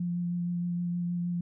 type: tone with vibrato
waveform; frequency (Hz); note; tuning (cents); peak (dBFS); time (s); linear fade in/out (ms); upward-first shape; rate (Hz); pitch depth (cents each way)
sine; 174.61; F3; 0; -28; 0-1.41; 5; sine; 6.4; 13
effects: none